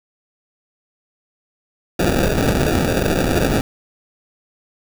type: noise with sample-and-hold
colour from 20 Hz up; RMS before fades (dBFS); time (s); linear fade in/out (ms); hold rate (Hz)
white; -17; 1.99-3.61; 2; 1050
effects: none